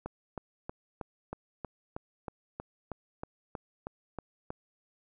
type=click train; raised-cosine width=1 ms; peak=-23 dBFS; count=15; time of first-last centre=0.06-4.504 s; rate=3.15 Hz; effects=none